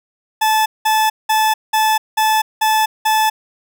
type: tone bursts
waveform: 40% pulse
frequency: 870 Hz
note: A5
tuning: 20 cents flat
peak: -11 dBFS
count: 7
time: 0.41-3.3 s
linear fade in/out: 10 ms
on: 250 ms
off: 190 ms
effects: none